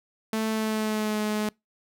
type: tone with pitch glide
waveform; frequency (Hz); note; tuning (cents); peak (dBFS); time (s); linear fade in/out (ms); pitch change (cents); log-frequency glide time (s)
sawtooth; 220 to 212.4; A3 to G#3; 0 to +39; -21; 0.33-1.49; 2; -61; 0.49-1.2
effects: noise-tail reverb RT60 0.2 s tail -26 dB re dry